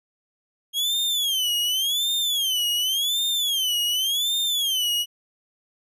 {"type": "tone with vibrato", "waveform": "40% pulse", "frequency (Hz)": 3237, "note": "G#7", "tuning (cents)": -45, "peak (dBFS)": -20, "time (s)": [0.73, 5.06], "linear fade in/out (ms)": 50, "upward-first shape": "sine", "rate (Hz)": 0.89, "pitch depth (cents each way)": 200, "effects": []}